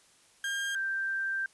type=tone pair in turn; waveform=35% pulse / sine; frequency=1605 / 1572.9 Hz; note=G6 / G6; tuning=+40 / +5 cents; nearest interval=unison; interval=35 cents; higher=first; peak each=-29 / -29 dBFS; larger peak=neither; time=0.44-0.75 / 0.75-1.46 s; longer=second; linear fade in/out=2 ms; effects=white hiss -62 dBFS RMS until 1.53 s + resampled to 24000 Hz